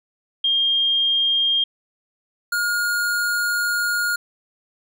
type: tone pair in turn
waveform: sine / square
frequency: 3215 / 1427.2 Hz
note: G7 / F6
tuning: +43 / +37 cents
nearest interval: octave + major second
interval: 1406 cents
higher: first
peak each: -16 / -20 dBFS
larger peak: first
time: 0.44-1.64 / 2.52-4.16 s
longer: second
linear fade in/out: 5 ms
effects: none